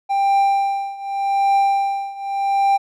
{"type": "tone with tremolo", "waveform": "triangle", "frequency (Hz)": 791, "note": "G5", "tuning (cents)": 15, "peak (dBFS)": -10, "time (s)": [0.09, 2.78], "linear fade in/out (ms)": 20, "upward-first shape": "triangle", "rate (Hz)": 0.85, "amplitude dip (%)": 90, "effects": []}